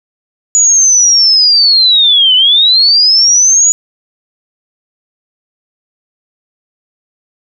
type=linear two-way sweep; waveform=sine; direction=down then up; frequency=6890 to 2960 to 6890 Hz; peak=-4 dBFS; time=0.55-3.72 s; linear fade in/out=0 ms; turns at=2.35 s; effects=none